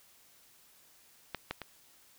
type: clicks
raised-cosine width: 0.3 ms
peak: -19 / -18 / -24 dBFS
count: 3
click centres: 1.347 / 1.51 / 1.617 s
effects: white hiss -62 dBFS RMS until 2.18 s